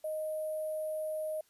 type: tone with sample-and-hold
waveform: sine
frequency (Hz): 622.3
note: D#5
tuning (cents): 0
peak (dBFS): -33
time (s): 0.04-1.41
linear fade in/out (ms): 5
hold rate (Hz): 11025
effects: white hiss -69 dBFS RMS until 1.49 s + resampled to 32000 Hz